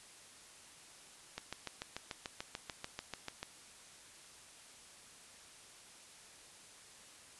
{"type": "click train", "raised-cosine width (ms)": 0.2, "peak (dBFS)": -23, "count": 15, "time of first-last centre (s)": [1.38, 3.43], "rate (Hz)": 6.83, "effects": ["white hiss -57 dBFS RMS until 7.39 s", "resampled to 24000 Hz"]}